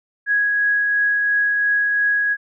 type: tone with tremolo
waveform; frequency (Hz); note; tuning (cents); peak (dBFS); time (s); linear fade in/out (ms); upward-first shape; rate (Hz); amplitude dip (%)
sine; 1661.2; G#6; 0; -14; 0.26-2.37; 50; triangle; 2.9; 25
effects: none